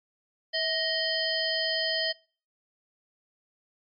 harmonic tone with a mistuned harmonic, 624 Hz, D#5, 5 cents sharp, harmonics 1 / 3 / 5 / 7 / 8, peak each -32 / -32 / -32 / -32 / -32 dBFS, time 0.53-2.13 s, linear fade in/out 20 ms, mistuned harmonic 1, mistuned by +60 cents, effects noise-tail reverb RT60 0.4 s tail -25 dB re dry + MP3 64 kbps

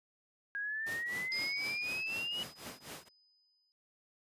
sine exponential sweep, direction up, 1626 to 2953 Hz, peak -35 dBFS, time 0.55-2.43 s, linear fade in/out 0 ms
pink noise with tremolo, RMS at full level -43 dBFS, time 0.86-3.09 s, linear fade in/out 10 ms, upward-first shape triangle, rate 4 Hz, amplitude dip 100%
sine tone with exponential decay, 5000 Hz, D#8, 8 cents sharp, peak -35 dBFS, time 1.32-3.72 s, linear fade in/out 0 ms, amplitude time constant 520 ms
effects high-pass 150 Hz 12 dB/octave + resampled to 32000 Hz

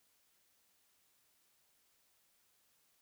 silence, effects white hiss -74 dBFS RMS until 3.01 s

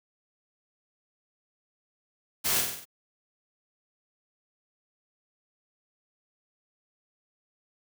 white noise with echo, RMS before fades -27 dBFS, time 2.44-2.62 s, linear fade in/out 20 ms, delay 47 ms, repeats 5, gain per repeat -4 dB, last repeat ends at 2.855 s, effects none

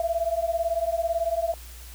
sine beating tone pair, 661 / 679 Hz, E5 / F5, +5 / -49 cents, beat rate 18 Hz, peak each -26 dBFS, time 0-1.54 s, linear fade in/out 2 ms, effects added 60 Hz sine -41 dBFS peak until 1.94 s + white hiss -47 dBFS RMS until 1.94 s

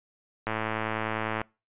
click train, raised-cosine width 0.5 ms, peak -14 dBFS, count 105, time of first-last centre 0.47-1.415 s, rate 110 Hz, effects noise-tail reverb RT60 0.3 s tail -25 dB re dry + resampled to 8000 Hz

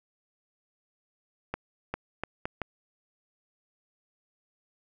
accelerating click train, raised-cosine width 0.5 ms, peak -16 dBFS, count 5, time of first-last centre 1.54-2.617 s, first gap 400 ms, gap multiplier 0.74, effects none

